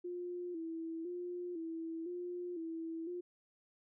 sine tone with vibrato, 340.5 Hz, F4, 44 cents flat, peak -39 dBFS, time 0.04-3.21 s, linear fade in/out 10 ms, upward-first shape square, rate 0.99 Hz, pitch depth 68 cents each way, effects none

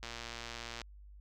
click train, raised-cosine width 0.2 ms, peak -25 dBFS, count 93, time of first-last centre 0.03-0.816 s, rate 117 Hz, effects added 50 Hz sine -51 dBFS peak until 1.2 s

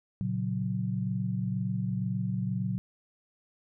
sine chord, F# major, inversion first, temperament equal, 116.54 / 138.59 / 185 Hz, A#2 / C#3 / F#3, 0 / 0 / 0 cents, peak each -32 / -35 / -31 dBFS, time 0.21-2.78 s, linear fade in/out 0 ms, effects none

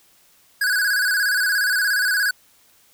square tone with vibrato, 1568 Hz, G6, in tune, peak -18 dBFS, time 0.61-2.31 s, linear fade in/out 5 ms, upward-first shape square, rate 17 Hz, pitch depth 82 cents each way, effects white hiss -56 dBFS RMS until 2.93 s

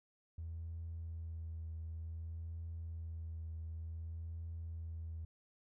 triangle tone with vibrato, 81.7 Hz, E2, 15 cents flat, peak -38 dBFS, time 0.38-5.25 s, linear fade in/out 5 ms, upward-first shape triangle, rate 0.55 Hz, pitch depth 24 cents each way, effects tanh soft clip ceiling -39 dBFS

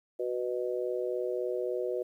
sine chord, B major, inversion second, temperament just, 370.4 / 493.9 / 617.4 Hz, F#4 / B4 / D#5, +2 / 0 / -14 cents, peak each -33 / -33 / -37 dBFS, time 0.19-2.03 s, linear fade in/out 10 ms, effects 11-bit

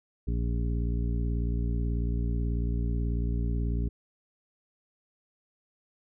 harmonic tone, 58.27 Hz, A#1, in tune, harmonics 1 / 2 / 3 / 4 / 5 / 7, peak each -27 / -33 / -37 / -39 / -41 / -44 dBFS, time 0.27-3.89 s, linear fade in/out 10 ms, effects none

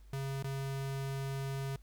square tone with dropouts, 136.3 Hz, C#3, 29 cents flat, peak -36 dBFS, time 0.13-1.76 s, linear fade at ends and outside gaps 2 ms, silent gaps 0.426-0.442 s, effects added 50 Hz sine -53 dBFS peak until 1.82 s + pink hiss -70 dBFS RMS until 1.82 s

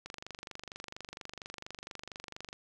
click train, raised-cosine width 0.2 ms, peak -25 dBFS, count 61, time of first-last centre 0.06-2.529 s, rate 24.3 Hz, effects none

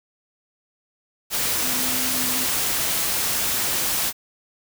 sine tone in noise, 254.6 Hz, C4, 47 cents flat, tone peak -32 dBFS, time 1.6-2.47 s, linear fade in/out 50 ms, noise white, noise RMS -23 dBFS, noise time 1.3-4.13 s, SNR -12 dB, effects none

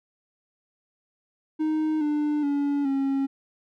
triangle tone with pitch steps, 311.1 / 297.7 / 285 / 272.7 Hz, D#4 / D4 / C#4 / C#4, 0 / +24 / +48 / -28 cents, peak -20 dBFS, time 1.59-3.27 s, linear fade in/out 20 ms, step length 420 ms, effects none

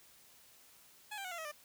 15% pulse tone with pitch steps, 844 / 787.5 / 734.7 / 685.5 / 639.6 / 596.8 Hz, G#5 / G5 / F#5 / F5 / D#5 / D5, +28 / +8 / -12 / -32 / +48 / +28 cents, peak -35 dBFS, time 1.11-1.518 s, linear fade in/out 10 ms, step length 68 ms, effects white hiss -62 dBFS RMS until 1.64 s

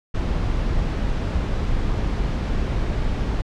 brown noise, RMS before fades -22 dBFS, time 0.14-3.42 s, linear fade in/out 10 ms, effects low-pass 5000 Hz 12 dB/octave

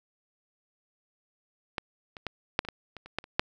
clicks, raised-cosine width 0.3 ms, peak -14 / -26 / -16 / -6 / -26 / -17 / -26 / -30 / -13 / -30 / -6 dBFS, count 11, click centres 1.782 / 2.168 / 2.267 / 2.591 / 2.65 / 2.687 / 2.967 / 3.06 / 3.186 / 3.241 / 3.395 s, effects none

